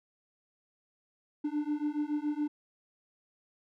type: beating tone pair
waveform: triangle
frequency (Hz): 293.7 / 300.8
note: D4 / D4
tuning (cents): 0 / +42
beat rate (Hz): 7.1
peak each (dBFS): -31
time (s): 1.44-2.48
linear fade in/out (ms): 10
effects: none